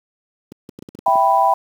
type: clicks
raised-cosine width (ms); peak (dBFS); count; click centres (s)
3; -19; 9; 0.52 / 0.691 / 0.789 / 0.824 / 0.888 / 0.95 / 0.989 / 1.081 / 1.156
type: chord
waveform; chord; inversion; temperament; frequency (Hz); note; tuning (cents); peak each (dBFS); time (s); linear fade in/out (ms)
sine; E minor; none; equal; 659.3 / 784 / 987.8; E5 / G5 / B5; 0 / 0 / 0; -19 / -15 / -15; 1.06-1.54; 5
effects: high-pass 200 Hz 12 dB/octave + 7-bit